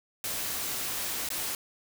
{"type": "noise with dropouts", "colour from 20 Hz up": "white", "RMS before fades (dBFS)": -33, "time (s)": [0.24, 1.55], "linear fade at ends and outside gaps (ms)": 1, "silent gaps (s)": [1.289, 1.303], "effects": []}